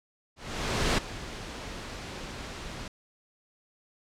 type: noise with ADSR envelope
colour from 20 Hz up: pink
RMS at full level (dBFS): -24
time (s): 0.36-2.88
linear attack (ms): 620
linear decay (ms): 8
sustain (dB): -15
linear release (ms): 3
effects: low-pass 6000 Hz 12 dB/octave